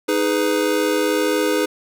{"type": "chord", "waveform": "square", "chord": "G# minor", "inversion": "second", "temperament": "just", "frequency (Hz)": [311.5, 415.3, 498.4], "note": ["D#4", "G#4", "B4"], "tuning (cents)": [2, 0, 16], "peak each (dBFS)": -22, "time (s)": [0.08, 1.66], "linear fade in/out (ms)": 10, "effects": []}